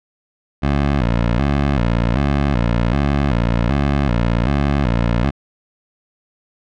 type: tone with vibrato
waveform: 15% pulse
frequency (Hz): 64.1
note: C2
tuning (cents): -35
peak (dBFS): -8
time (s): 0.62-5.31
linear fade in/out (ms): 20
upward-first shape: square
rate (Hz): 1.3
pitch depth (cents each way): 170
effects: low-pass 3000 Hz 12 dB/octave